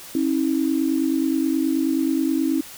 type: tone pair together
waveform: sine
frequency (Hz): 270.7 / 320.1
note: C#4 / D#4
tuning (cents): -41 / +49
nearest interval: minor third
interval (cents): 290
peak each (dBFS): -21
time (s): 0.15-2.61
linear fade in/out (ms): 2
effects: white hiss -40 dBFS RMS until 2.77 s